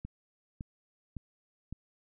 click train, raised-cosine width 5 ms, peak -27 dBFS, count 4, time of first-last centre 0.05-1.726 s, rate 1.79 Hz, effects none

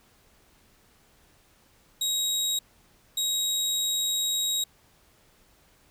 25% pulse tone bursts at uneven times, 3803 Hz, A#7, 34 cents sharp, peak -21 dBFS, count 2, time 2.01-2.59 / 3.17-4.64 s, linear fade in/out 5 ms, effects pink hiss -61 dBFS RMS until 5.9 s

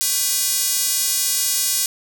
square tone with high-pass filter, 222.4 Hz, A3, 19 cents sharp, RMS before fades -20 dBFS, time 0.01-1.86 s, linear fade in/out 0 ms, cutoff 6400 Hz, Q 0.98, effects none

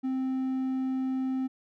triangle tone, 261.6 Hz, C4, in tune, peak -25 dBFS, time 0.03-1.48 s, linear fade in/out 20 ms, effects none

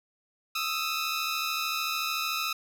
15% pulse tone pair together, 1253.5 / 1327 Hz, D#6 / E6, +12 / +11 cents, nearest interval minor second, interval 99 cents, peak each -25 dBFS, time 0.55-2.53 s, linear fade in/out 5 ms, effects none

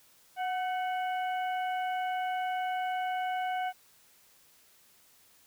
harmonic tone with a mistuned harmonic, 737 Hz, F#5, 7 cents flat, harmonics 1 / 2 / 3 / 4, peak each -30 / -40 / -44 / -47 dBFS, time 0.36-3.73 s, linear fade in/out 50 ms, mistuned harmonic 2, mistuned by +54 cents, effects white hiss -62 dBFS RMS until 5.46 s

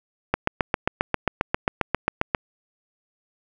click train, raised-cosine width 0.5 ms, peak -4 dBFS, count 16, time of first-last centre 0.34-2.348 s, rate 7.47 Hz, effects none

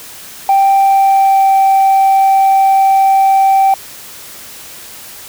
sine tone with pitch glide, 784 to 776.8 Hz, G5 to G5, 0 to -16 cents, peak -4 dBFS, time 0.49-3.74 s, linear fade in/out 2 ms, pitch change -16 cents, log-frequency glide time 0.74-1.56 s, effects tanh soft clip ceiling -4 dBFS + white hiss -32 dBFS RMS until 5.28 s

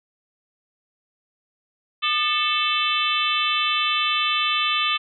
harmonic tone with a mistuned harmonic, 440 Hz, A4, in tune, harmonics 3 / 4 / 5 / 6 / 7 / 8 / 9, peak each -24 / -34 / -31 / -25 / -26 / -26 / -35 dBFS, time 2.02-4.98 s, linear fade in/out 20 ms, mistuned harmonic 3, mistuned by -150 cents, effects none

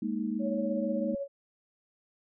sine chord, Ab suspended second, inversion none, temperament just, 207.7 / 233.6 / 311.5 Hz, Ab3 / Bb3 / Eb4, 0 / +4 / +2 cents, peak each -33 / -33 / -35 dBFS, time 0.02-1.15 s, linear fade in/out 5 ms
sine tone with tremolo, 558 Hz, C#5, 11 cents sharp, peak -30 dBFS, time 0.39-1.28 s, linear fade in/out 50 ms, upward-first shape triangle, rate 16 Hz, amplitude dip 45%
click, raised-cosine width 3 ms, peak -30 dBFS, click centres 1.146 s
effects none

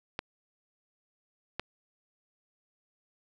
clicks, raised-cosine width 0.3 ms, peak -16 dBFS, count 2, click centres 0.191 / 1.596 s, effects none

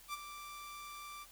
sawtooth tone with ADSR envelope, 1174.7 Hz, D6, in tune, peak -33 dBFS, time 0.08-1.26 s, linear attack 54 ms, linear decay 24 ms, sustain -10 dB, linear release 39 ms, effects added 41 Hz sine -66 dBFS peak until 1.31 s + white hiss -59 dBFS RMS until 1.31 s

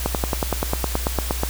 slowing click train, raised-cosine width 1 ms, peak -6 dBFS, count 14, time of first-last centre 0.06-1.434 s, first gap 88 ms, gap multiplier 1.03, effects added 60 Hz sine -25 dBFS peak until 1.49 s + white hiss -31 dBFS RMS until 1.49 s

